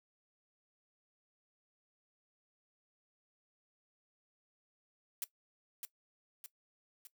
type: noise with echo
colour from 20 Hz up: blue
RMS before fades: -38 dBFS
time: 5.22-5.24 s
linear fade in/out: 0 ms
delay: 610 ms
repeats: 3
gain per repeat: -5 dB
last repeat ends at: 7.07 s
effects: noise-tail reverb RT60 0.1 s tail -17 dB re dry